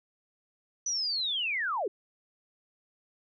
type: linear sweep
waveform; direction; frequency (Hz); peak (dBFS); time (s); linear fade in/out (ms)
sine; down; 6010 to 339.7; -28; 0.86-1.88; 5
effects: none